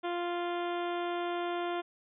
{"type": "harmonic tone", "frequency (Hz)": 348.8, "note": "F4", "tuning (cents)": -2, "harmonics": [1, 2, 3, 4, 5, 6, 7, 8, 9, 10], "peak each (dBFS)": [-34, -36, -41, -43, -49, -50, -51, -53, -50, -51], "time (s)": [0.03, 1.82], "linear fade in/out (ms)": 20, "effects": []}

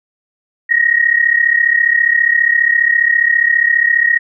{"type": "tone pair together", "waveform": "sine", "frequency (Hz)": [1864.7, 1899.5], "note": ["A#6", "A#6"], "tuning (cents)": [0, 32], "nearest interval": "unison", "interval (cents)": 32, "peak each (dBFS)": -12, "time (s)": [0.69, 4.19], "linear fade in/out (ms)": 20, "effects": []}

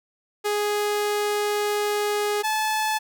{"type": "tone pair in turn", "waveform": "sawtooth", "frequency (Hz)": [415.3, 865.9], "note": ["G#4", "A5"], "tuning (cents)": [0, -28], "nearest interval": "octave + minor second", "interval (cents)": 1272, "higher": "second", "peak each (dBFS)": -18, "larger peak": "neither", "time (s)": [[0.44, 2.43], [2.43, 2.99]], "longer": "first", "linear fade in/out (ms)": 20, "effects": []}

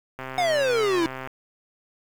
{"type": "click train", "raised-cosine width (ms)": 0.5, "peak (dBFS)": -19, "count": 143, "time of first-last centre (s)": [0.19, 1.274], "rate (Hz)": 131}
{"type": "exponential sweep", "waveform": "square", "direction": "down", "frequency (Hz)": [740, 319.7], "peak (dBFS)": -20, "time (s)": [0.38, 1.06], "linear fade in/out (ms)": 0}
{"effects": ["low-pass 6000 Hz 12 dB/octave", "7-bit"]}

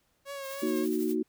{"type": "tone with vibrato", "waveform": "sawtooth", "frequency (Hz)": 551, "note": "C#5", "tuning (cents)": -11, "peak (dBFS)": -33, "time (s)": [0.25, 0.87], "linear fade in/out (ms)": 50, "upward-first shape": "triangle", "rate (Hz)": 3.3, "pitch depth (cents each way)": 43}
{"type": "noise with tremolo", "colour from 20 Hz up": "blue", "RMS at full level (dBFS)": -43, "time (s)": [0.42, 1.16], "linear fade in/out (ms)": 50, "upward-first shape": "sine", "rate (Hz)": 12, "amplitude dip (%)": 50}
{"type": "chord", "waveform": "sine", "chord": "D# minor", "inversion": "second", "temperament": "equal", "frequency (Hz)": [233.1, 311.1, 370], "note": ["A#3", "D#4", "F#4"], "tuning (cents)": [0, 0, 0], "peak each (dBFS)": [-32, -30, -30], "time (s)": [0.62, 1.23], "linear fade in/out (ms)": 10}
{"effects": ["pink hiss -72 dBFS RMS until 1.28 s"]}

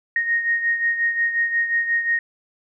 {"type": "beating tone pair", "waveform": "sine", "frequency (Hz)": [1861, 1866.6], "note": ["A#6", "A#6"], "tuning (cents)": [-3, 2], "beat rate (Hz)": 5.6, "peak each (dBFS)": [-19, -26], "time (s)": [0.16, 2.19], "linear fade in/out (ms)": 2, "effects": []}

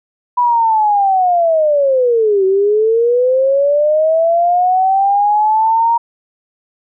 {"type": "linear two-way sweep", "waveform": "sine", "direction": "down then up", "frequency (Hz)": [987.8, 376.2, 939], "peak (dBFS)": -9, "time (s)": [0.37, 5.98], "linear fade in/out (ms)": 10, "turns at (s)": 2.45, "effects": []}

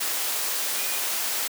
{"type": "tone in noise", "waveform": "sine", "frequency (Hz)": 2453, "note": "D#7", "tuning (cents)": -25, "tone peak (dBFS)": -37, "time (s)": [0.78, 0.99], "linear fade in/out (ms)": 10, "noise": "white", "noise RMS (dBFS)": -27, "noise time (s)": [0, 1.48], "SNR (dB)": -13, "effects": ["high-pass 400 Hz 12 dB/octave"]}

